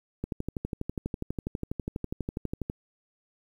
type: click train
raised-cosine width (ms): 3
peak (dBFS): -18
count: 31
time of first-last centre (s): 0.24-2.699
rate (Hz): 12.2
effects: 9-bit